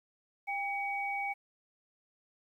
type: tone pair together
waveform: sine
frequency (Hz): 799 / 2260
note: G5 / C#7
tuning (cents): +33 / +33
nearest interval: octave + tritone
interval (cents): 1800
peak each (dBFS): -35 / -35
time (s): 0.47-1.34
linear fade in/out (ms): 20
effects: 11-bit